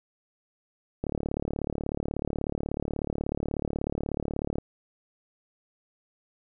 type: click train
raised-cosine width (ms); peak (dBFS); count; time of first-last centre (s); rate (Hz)
2; -16; 130; 1.04-4.584; 36.4
effects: none